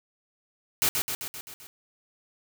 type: noise with echo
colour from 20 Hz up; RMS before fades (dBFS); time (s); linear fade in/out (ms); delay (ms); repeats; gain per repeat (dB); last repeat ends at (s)
white; -23; 0.82-0.89; 0; 130; 6; -4; 1.67
effects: none